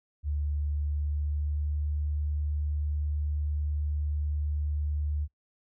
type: tone with pitch glide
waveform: sine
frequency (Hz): 73.42 to 74.23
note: D2 to D2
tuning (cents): 0 to +19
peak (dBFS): -27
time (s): 0.23-5.28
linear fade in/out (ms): 50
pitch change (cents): +19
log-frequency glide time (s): 0.71-1.85
effects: noise-tail reverb RT60 0.1 s tail -23 dB re dry